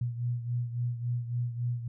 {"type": "beating tone pair", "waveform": "sine", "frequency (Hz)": [120, 123.6], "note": ["B2", "B2"], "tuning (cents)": [-49, 2], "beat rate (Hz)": 3.6, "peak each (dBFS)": [-30, -36], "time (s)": [0.01, 1.88], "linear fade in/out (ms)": 5, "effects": []}